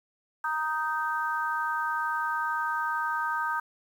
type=chord; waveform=sine; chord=Eb major; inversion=second; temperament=just; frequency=933.4 / 1244.5 / 1555.6 Hz; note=Bb5 / Eb6 / G6; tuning=+2 / 0 / -14 cents; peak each=-31 dBFS; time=0.44-3.6 s; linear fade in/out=5 ms; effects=9-bit